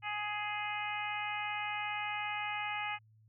harmonic tone, 417.4 Hz, G#4, 9 cents sharp, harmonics 2 / 3 / 4 / 5 / 6 / 7, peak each -39 / -43 / -45 / -41 / -41 / -46 dBFS, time 0.02-2.99 s, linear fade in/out 50 ms, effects added 109 Hz sine -61 dBFS peak until 3.28 s

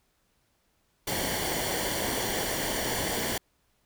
pink noise with comb filter, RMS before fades -30 dBFS, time 1.07-3.38 s, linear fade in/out 5 ms, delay 0.78 ms, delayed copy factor -0.65, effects pink hiss -71 dBFS RMS until 3.85 s

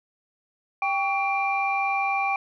sine tone cluster, 789 / 1131 / 2373 Hz, G5 / C#6 / D7, +11 / +34 / +17 cents, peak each -24 / -29 / -26 dBFS, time 0.82-2.36 s, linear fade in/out 2 ms, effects tanh soft clip ceiling -13 dBFS

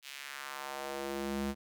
square tone with high-pass filter sweep, 69.3 Hz, C#2, in tune, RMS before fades -39 dBFS, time 0.02-1.55 s, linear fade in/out 50 ms, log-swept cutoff 3000 to 150 Hz, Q 1.5, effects none

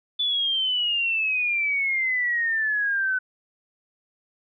sine exponential sweep, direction down, 3489 to 1500 Hz, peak -21 dBFS, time 0.19-3.19 s, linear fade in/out 10 ms, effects none

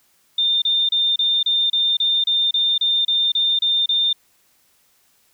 sine tone bursts, 3610 Hz, A7, 44 cents sharp, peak -15 dBFS, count 14, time 0.38-4.13 s, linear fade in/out 5 ms, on 240 ms, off 30 ms, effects white hiss -60 dBFS RMS until 5.33 s

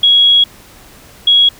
sine tone pair in turn, 3322 / 3322 Hz, G#7 / G#7, 0 / 0 cents, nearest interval unison, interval 0 cents, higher neither, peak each -5 dBFS, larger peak neither, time 0.03-0.44 / 1.27-1.49 s, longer first, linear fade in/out 5 ms, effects pink hiss -40 dBFS RMS until 1.59 s

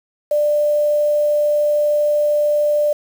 sine tone with quantisation, 593 Hz, D5, 17 cents sharp, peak -13 dBFS, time 0.31-2.93 s, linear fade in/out 5 ms, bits 6, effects none

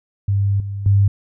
sine tone with level steps, 99.7 Hz, G2, 30 cents sharp, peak -14 / -23 / -10 dBFS, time 0.28-1.08 s, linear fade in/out 5 ms, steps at 0.6 / 0.86 s, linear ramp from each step 2 ms, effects none

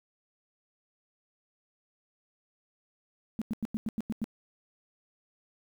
sine tone bursts, 220 Hz, A3, in tune, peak -28 dBFS, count 8, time 3.39-4.242 s, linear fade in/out 0 ms, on 26 ms, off 92 ms, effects 10-bit

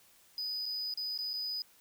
triangle tone with dropouts, 4978 Hz, D#8, in tune, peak -33 dBFS, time 0.38-1.62 s, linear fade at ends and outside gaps 1 ms, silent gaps 0.657-0.662 / 0.939-0.974 / 1.177-1.188 / 1.333-1.338 s, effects white hiss -63 dBFS RMS until 1.8 s

